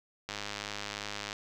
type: click train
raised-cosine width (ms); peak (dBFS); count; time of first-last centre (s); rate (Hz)
0.2; -19; 108; 0.29-1.329; 103
effects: none